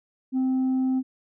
sine tone, 260.1 Hz, C4, 10 cents flat, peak -18 dBFS, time 0.32-1.03 s, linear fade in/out 50 ms, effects tanh soft clip ceiling -20 dBFS

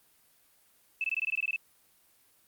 sine tone bursts, 2625 Hz, E7, 8 cents flat, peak -27 dBFS, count 11, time 1.01-1.561 s, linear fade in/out 2 ms, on 31 ms, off 21 ms, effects white hiss -65 dBFS RMS until 2.47 s + Opus 32 kbps

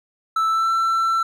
triangle tone with pitch glide, 1318.5 to 1340 Hz, E6 to E6, 0 to +28 cents, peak -15 dBFS, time 0.36-1.23 s, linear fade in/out 5 ms, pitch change +28 cents, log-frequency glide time 0.49-0.7 s, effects none

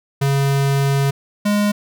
square tone pair in turn, 138.59 / 206.5 Hz, C#3 / G#3, 0 / -10 cents, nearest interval perfect fifth, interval 690 cents, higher second, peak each -15 dBFS, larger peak neither, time 0.21-1.11 / 1.45-1.72 s, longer first, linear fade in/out 10 ms, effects none

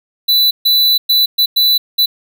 square tone bursts at uneven times, 3979 Hz, B7, 12 cents sharp, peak -9 dBFS, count 6, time 0.28-0.51 / 0.65-0.98 / 1.09-1.26 / 1.38-1.46 / 1.56-1.78 / 1.98-2.06 s, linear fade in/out 10 ms, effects none

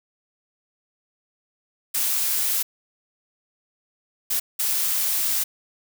blue noise bursts at uneven times, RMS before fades -23 dBFS, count 3, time 1.94-2.63 / 4.3-4.4 / 4.59-5.44 s, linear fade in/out 10 ms, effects none

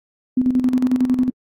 sine tone with tremolo, 253.5 Hz, B3, 45 cents sharp, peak -12 dBFS, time 0.37-1.3 s, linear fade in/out 5 ms, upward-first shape square, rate 11 Hz, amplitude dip 60%, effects AAC 48 kbps

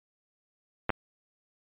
clicks, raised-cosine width 0.5 ms, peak -11 dBFS, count 2, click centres 0.894 / 0.903 s, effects resampled to 8000 Hz

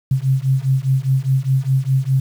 sine beating tone pair, 130.81 / 135.71 Hz, C3 / C#3, 0 / -36 cents, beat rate 4.9 Hz, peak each -17 dBFS, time 0.11-2.2 s, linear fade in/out 5 ms, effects 7-bit

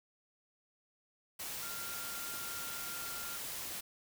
sine tone in noise, 1393 Hz, F6, 5 cents flat, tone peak -47 dBFS, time 1.62-3.37 s, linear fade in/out 10 ms, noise white, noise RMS -42 dBFS, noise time 1.39-3.81 s, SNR -8 dB, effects none

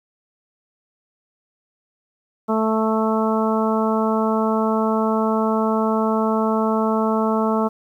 harmonic tone, 220 Hz, A3, in tune, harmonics 1 / 2 / 3 / 4 / 5 / 6, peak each -20 / -23 / -25 / -26 / -27 / -28 dBFS, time 2.48-7.69 s, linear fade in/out 20 ms, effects 9-bit

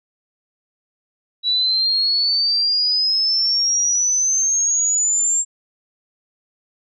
sine exponential sweep, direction up, 3910 to 7459 Hz, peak -15 dBFS, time 1.43-5.45 s, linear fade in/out 50 ms, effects none

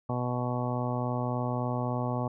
harmonic tone, 123.47 Hz, B2, in tune, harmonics 1 / 2 / 3 / 4 / 5 / 6 / 7 / 8 / 9, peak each -31 / -34 / -41 / -39 / -37 / -40 / -38 / -45 / -40 dBFS, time 0.09-2.28 s, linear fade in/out 5 ms, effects none

